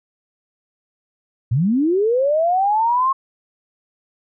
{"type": "linear sweep", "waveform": "sine", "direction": "up", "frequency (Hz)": [104.5, 1086], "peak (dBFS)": -14, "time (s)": [1.51, 3.13], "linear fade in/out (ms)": 10, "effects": []}